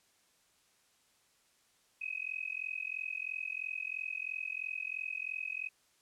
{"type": "tone with amplitude modulation", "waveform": "sine", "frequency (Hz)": 2536, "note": "D#7", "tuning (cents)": 32, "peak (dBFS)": -32, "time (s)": [2.01, 5.69], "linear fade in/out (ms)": 10, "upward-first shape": "sine", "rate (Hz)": 43, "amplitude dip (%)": 100, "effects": ["white hiss -70 dBFS RMS until 6.01 s", "low-pass 10000 Hz 12 dB/octave"]}